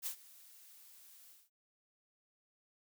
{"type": "noise with ADSR envelope", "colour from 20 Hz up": "blue", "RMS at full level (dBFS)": -38, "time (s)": [0.02, 1.5], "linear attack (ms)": 42, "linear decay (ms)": 91, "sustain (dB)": -21, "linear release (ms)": 200, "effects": []}